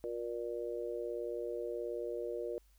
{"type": "harmonic tone", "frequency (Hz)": 118.6, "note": "A#2", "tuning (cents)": 30, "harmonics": [3, 4, 5], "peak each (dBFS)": [-41, -39, -43], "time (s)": [0.04, 2.58], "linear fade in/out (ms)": 0, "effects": ["added 50 Hz sine -63 dBFS peak until 2.78 s", "white hiss -73 dBFS RMS until 2.78 s"]}